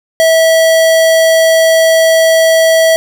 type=tone; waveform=square; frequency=650 Hz; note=E5; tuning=24 cents flat; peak=-6 dBFS; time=0.2-2.96 s; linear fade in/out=0 ms; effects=none